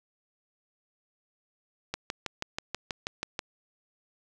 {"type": "click train", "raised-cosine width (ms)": 0.2, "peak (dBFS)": -14, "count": 10, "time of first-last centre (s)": [1.94, 3.392], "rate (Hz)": 6.2, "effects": []}